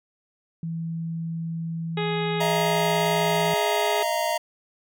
sine tone, 164.81 Hz, E3, in tune, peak -27 dBFS, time 0.63-3.54 s, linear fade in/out 2 ms
harmonic tone, 417.1 Hz, G#4, 7 cents sharp, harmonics 1 / 2 / 3 / 4 / 5 / 6 / 7 / 8 / 9, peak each -27 / -32 / -37 / -39 / -36 / -38 / -41 / -40 / -37 dBFS, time 1.97-4.03 s, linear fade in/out 5 ms
square chord, Eb suspended second, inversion none, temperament equal with one note detuned, 622.3 / 682.5 / 932.3 Hz, Eb5 / F5 / Bb5, 0 / -40 / 0 cents, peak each -28 dBFS, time 2.4-4.38 s, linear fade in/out 10 ms
effects none

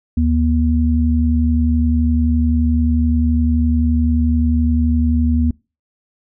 sine tone pair together, 76.14 / 240 Hz, D#2 / B3, -37 / -49 cents, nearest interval octave + minor sixth, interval 1988 cents, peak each -14 / -16 dBFS, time 0.17-5.51 s, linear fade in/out 5 ms, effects noise-tail reverb RT60 0.3 s tail -25 dB re dry

